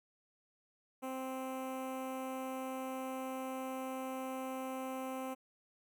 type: tone with notch filter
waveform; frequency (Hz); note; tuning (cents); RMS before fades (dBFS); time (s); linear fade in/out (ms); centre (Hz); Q
15% pulse; 261.6; C4; 0; -41; 1.02-5.35; 20; 4500; 0.66
effects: none